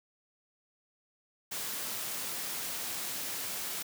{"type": "high-pass noise", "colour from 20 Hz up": "white", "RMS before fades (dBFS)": -37, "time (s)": [1.51, 3.83], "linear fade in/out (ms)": 10, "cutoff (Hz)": 110, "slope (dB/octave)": 12, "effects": []}